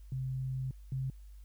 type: tone pair in turn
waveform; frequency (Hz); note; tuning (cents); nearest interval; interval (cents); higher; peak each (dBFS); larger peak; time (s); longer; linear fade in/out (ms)
sine; 130.81 / 132.1; C3 / C3; 0 / +17; unison; 17; second; -33 / -32; second; 0.12-0.71 / 0.92-1.1; first; 2
effects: added 50 Hz sine -48 dBFS peak until 1.44 s + white hiss -71 dBFS RMS until 1.44 s